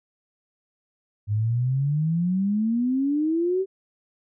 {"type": "exponential sweep", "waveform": "sine", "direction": "up", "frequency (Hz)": [101.6, 390.4], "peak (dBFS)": -20, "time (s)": [1.27, 3.66], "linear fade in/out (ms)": 50, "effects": []}